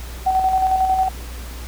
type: tone with tremolo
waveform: sine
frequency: 756 Hz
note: F#5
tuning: 37 cents sharp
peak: -13 dBFS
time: 0.26-1.09 s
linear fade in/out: 10 ms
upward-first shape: square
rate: 11 Hz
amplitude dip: 40%
effects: added 60 Hz sine -30 dBFS peak until 1.67 s + pink hiss -38 dBFS RMS until 1.67 s